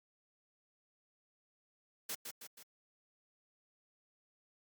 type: noise with echo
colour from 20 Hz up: white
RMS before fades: -40 dBFS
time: 2.09-2.15 s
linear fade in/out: 5 ms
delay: 160 ms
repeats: 3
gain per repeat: -5 dB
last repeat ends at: 2.63 s
effects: high-pass 200 Hz 12 dB/octave + Opus 48 kbps